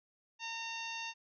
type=harmonic tone with a mistuned harmonic; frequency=914 Hz; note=A#5; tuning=34 cents flat; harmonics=1 / 2 / 3 / 4 / 5 / 6 / 7; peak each=-45 / -48 / -42 / -48 / -51 / -53 / -52 dBFS; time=0.39-1.14 s; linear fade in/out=50 ms; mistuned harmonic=7; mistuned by=-46 cents; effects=none